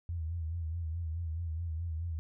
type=tone with vibrato; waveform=sine; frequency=82.41 Hz; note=E2; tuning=in tune; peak=-33 dBFS; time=0.09-2.19 s; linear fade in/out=0 ms; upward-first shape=sine; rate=4.7 Hz; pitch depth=79 cents each way; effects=none